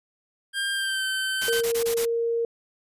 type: tone with pitch glide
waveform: 25% pulse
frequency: 1599 to 1541.9 Hz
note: G6 to G6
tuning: +34 to -29 cents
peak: -21 dBFS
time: 0.53-1.63 s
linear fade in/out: 50 ms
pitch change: -63 cents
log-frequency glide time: 0.72-1.05 s
type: noise bursts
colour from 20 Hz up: white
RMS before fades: -30 dBFS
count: 6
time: 1.41-2.055 s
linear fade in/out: 10 ms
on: 90 ms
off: 21 ms
type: tone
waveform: sine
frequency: 464.3 Hz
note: A#4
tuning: 7 cents flat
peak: -22 dBFS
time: 1.48-2.45 s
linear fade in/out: 2 ms
effects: resampled to 32000 Hz